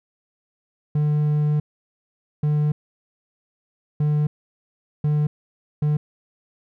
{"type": "tone bursts at uneven times", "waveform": "triangle", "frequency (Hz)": 149.5, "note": "D3", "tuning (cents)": 31, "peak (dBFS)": -15, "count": 5, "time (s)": [[0.95, 1.6], [2.43, 2.72], [4, 4.27], [5.04, 5.27], [5.82, 5.97]], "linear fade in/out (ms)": 5, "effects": []}